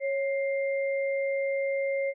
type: tone pair together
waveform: sine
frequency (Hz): 549.5 / 2100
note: C#5 / C7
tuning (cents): -15 / +6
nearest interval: octave + major seventh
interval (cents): 2321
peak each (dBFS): -26 / -35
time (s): 0-2.14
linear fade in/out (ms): 50
effects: none